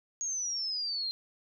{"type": "exponential sweep", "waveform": "sine", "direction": "down", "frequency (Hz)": [6650, 4128], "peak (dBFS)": -31, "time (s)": [0.21, 1.11], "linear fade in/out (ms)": 0, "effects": []}